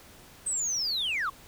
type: linear sweep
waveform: sine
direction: down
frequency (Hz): 8372 to 1033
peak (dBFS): -25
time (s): 0.46-1.3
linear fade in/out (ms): 10
effects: tanh soft clip ceiling -25 dBFS + pink hiss -52 dBFS RMS until 1.47 s